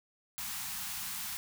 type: band-stop noise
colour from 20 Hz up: white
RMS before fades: -39 dBFS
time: 0.38-1.37 s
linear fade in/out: 0 ms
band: 240 to 730 Hz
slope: 96 dB/octave
effects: none